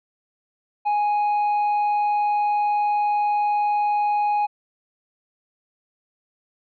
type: tone with tanh clipping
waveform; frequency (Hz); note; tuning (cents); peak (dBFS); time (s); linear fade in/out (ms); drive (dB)
triangle; 830.6; G#5; 0; -19; 0.85-4.47; 20; 8
effects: none